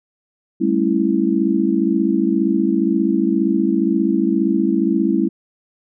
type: chord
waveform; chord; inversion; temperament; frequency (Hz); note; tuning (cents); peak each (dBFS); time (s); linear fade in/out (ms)
sine; A dominant seventh; third; just; 198 / 220 / 275 / 330; G3 / A3 / C#4 / E4; +18 / 0 / -14 / +2; -20 / -21 / -20 / -18; 0.6-5.29; 20
effects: none